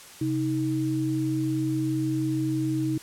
sine tone pair together, 132.53 / 315.2 Hz, C3 / D#4, +23 / +23 cents, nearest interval octave + minor third, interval 1500 cents, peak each -28 / -25 dBFS, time 0.21-2.98 s, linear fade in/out 5 ms, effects white hiss -46 dBFS RMS until 3.02 s + low-pass 11000 Hz 12 dB/octave

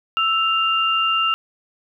sine tone pair together, 1319.5 / 2794 Hz, E6 / F7, +1 / 0 cents, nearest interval octave + minor second, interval 1299 cents, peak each -19 dBFS, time 0.17-1.34 s, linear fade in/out 0 ms, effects none

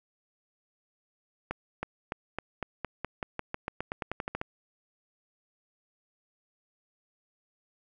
accelerating click train, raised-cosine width 0.5 ms, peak -17 dBFS, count 19, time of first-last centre 1.51-4.414 s, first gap 320 ms, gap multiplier 0.91, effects none

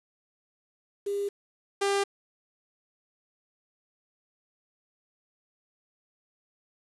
sine / sawtooth tone pair in turn, 402.6 / 398.2 Hz, G4 / G4, +46 / +27 cents, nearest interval unison, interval 19 cents, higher first, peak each -27 / -20 dBFS, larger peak second, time 1.06-1.29 / 1.81-2.04 s, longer neither, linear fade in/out 10 ms, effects resampled to 24000 Hz + 8-bit

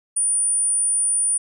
sine tone, 9397 Hz, D9, in tune, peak -17 dBFS, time 0.16-1.38 s, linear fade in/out 10 ms, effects none

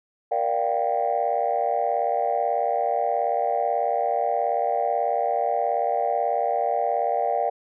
sine chord, G minor seventh, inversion first, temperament just, 470.4 / 588 / 705.6 / 784 Hz, Bb4 / D5 / F5 / G5, +16 / +2 / +18 / 0 cents, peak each -28 / -26 / -24 / -25 dBFS, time 0.31-7.5 s, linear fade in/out 10 ms, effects tanh soft clip ceiling -13 dBFS

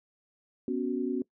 sine chord, B suspended second, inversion none, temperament equal, 246.9 / 277.2 / 370 Hz, B3 / C#4 / F#4, 0 / 0 / 0 cents, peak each -32 dBFS, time 0.68-1.22 s, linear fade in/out 2 ms, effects noise-tail reverb RT60 0.1 s tail -21 dB re dry

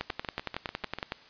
two click trains, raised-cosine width 0.3 ms, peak -19 / -15 dBFS, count 7 / 13, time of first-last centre 0.1-0.986 / 0.01-1.121 s, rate 6.77 / 10.8 Hz, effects white hiss -54 dBFS RMS until 1.29 s + resampled to 11025 Hz

